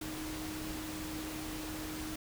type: tone in noise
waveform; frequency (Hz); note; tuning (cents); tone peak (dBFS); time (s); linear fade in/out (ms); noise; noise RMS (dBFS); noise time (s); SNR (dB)
sine; 311.1; D#4; 0; -41; 0.01-2.16; 5; pink; -43; 0.01-2.16; -1
effects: none